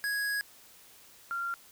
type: tone pair in turn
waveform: square / sine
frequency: 1661.2 / 1383.4 Hz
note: G#6 / F6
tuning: 0 / -17 cents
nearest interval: minor third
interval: 317 cents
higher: first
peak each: -30 / -31 dBFS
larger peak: first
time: 0.04-0.41 / 1.31-1.54 s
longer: first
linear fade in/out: 0 ms
effects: white hiss -56 dBFS RMS until 1.71 s